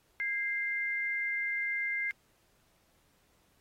sine tone pair together, 1636.1 / 2093 Hz, G#6 / C7, -26 / 0 cents, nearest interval major third, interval 426 cents, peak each -37 / -31 dBFS, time 0.2-2.11 s, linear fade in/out 0 ms, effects pink hiss -70 dBFS RMS until 3.6 s + AAC 48 kbps

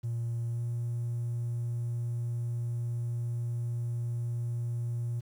triangle tone with pitch glide, 117.2 to 118.7 Hz, A#2 to A#2, +10 to +32 cents, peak -27 dBFS, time 0.03-5.21 s, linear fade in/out 20 ms, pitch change +22 cents, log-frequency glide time 0.48-0.62 s, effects tanh soft clip ceiling -26 dBFS + 10-bit

